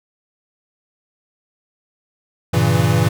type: chord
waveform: square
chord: G diminished seventh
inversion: none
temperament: equal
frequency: 98 / 116.54 / 138.59 / 164.81 Hz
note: G2 / Bb2 / Db3 / Fb3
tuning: 0 / 0 / 0 / 0 cents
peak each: -20 / -18 / -21 / -19 dBFS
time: 2.53-3.09 s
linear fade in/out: 10 ms
effects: none